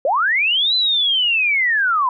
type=linear two-way sweep; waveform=sine; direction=up then down; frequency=497.4 to 4061 to 971 Hz; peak=-14 dBFS; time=0.05-2.09 s; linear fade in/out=2 ms; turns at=0.75 s; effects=none